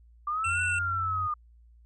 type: linear two-way sweep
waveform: sine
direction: up then down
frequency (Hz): 1174.7 to 1480 to 1206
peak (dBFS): -27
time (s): 0.27-1.34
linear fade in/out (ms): 5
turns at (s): 0.62
type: tone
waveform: square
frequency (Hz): 2692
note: E7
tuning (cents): +36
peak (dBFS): -30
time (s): 0.44-0.79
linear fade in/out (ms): 5
type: tone with pitch glide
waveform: sine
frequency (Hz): 87.31 to 91.12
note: F2 to F#2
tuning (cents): 0 to -26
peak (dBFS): -34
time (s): 0.45-1.28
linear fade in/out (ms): 20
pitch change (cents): +74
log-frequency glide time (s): 0.59-0.94
effects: added 58 Hz sine -53 dBFS peak until 1.85 s + resampled to 22050 Hz

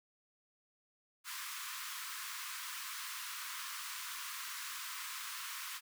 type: high-pass noise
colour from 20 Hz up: pink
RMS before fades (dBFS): -44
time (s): 1.24-5.81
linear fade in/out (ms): 50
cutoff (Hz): 990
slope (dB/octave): 96
effects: none

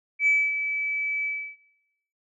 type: tone with ADSR envelope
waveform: sine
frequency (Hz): 2300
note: D7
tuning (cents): -37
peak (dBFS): -16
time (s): 0.19-1.57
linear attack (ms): 77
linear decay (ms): 250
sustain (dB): -9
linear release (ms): 320
effects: noise-tail reverb RT60 0.9 s tail -20 dB re dry + tanh soft clip ceiling -12 dBFS

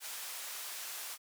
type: band-pass noise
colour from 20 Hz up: white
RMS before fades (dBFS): -43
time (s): 0-1.18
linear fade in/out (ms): 50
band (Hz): 670 to 15000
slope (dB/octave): 12
effects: none

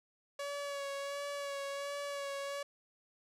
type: tone with vibrato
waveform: sawtooth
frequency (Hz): 564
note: C#5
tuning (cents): +30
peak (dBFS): -34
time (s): 0.39-2.63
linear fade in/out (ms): 5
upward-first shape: sine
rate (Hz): 1.4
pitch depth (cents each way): 23
effects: low-pass 10000 Hz 12 dB/octave

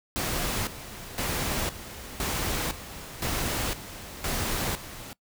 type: noise with tremolo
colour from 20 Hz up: pink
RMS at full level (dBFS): -29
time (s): 0.16-5.13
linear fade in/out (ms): 0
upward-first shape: square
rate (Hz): 0.98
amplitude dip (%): 75
effects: noise-tail reverb RT60 0.1 s tail -22 dB re dry

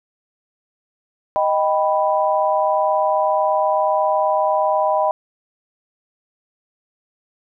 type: chord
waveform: sine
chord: Eb augmented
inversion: none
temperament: equal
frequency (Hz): 622.3 / 784 / 987.8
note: Eb5 / G5 / B5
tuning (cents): 0 / 0 / 0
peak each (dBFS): -18 / -20 / -20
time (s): 1.36-5.11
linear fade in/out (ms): 0
effects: none

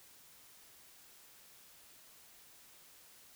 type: silence
effects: white hiss -60 dBFS RMS until 3.35 s

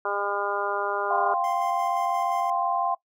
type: harmonic tone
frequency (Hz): 202.1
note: G#3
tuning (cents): -47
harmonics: 2 / 3 / 4 / 5 / 6 / 7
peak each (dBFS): -32 / -32 / -32 / -32 / -32 / -32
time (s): 0.05-1.34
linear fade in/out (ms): 2
type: chord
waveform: sine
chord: F suspended second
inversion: none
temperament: equal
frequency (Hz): 698.5 / 784 / 1046.5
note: F5 / G5 / C6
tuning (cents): 0 / 0 / 0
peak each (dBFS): -27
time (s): 1.1-2.95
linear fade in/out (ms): 10
type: tone with tremolo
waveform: 25% pulse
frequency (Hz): 1046.5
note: C6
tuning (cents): 0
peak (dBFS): -34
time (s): 1.44-2.5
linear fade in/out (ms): 2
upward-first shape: square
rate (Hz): 5.7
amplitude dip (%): 40
effects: noise-tail reverb RT60 0.1 s tail -20 dB re dry

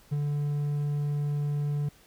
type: tone with ADSR envelope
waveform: triangle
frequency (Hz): 145.9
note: D3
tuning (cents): -11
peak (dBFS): -22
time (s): 0.11-1.89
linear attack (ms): 18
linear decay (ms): 25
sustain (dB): -2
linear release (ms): 6
effects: pink hiss -58 dBFS RMS until 2.06 s

